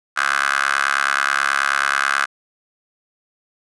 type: tone with high-pass filter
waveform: 15% pulse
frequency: 69.3 Hz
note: C#2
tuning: in tune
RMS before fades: -19 dBFS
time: 0.16-2.26 s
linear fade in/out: 20 ms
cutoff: 1400 Hz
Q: 8.9
effects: resampled to 24000 Hz